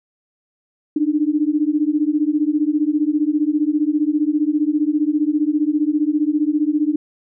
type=beating tone pair; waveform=sine; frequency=293.4 / 308.4 Hz; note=D4 / D#4; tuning=-2 / -15 cents; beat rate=15 Hz; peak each=-18 / -18 dBFS; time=0.96-6.96 s; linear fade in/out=5 ms; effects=none